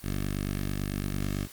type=tone with notch filter; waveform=10% pulse; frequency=49 Hz; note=G1; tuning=in tune; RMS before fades=-31 dBFS; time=0.02-1.48 s; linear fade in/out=50 ms; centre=840 Hz; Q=1.1; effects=white hiss -49 dBFS RMS until 1.52 s + Opus 32 kbps